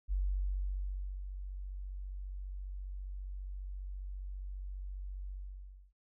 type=tone with ADSR envelope; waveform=sine; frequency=47.39 Hz; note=F#1; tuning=42 cents sharp; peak=-29 dBFS; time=0.08-5.93 s; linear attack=41 ms; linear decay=1100 ms; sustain=-10 dB; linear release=620 ms; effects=none